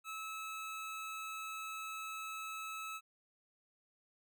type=tone; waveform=25% pulse; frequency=1300 Hz; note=E6; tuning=24 cents flat; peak=-38 dBFS; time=0.04-3.01 s; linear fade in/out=50 ms; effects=none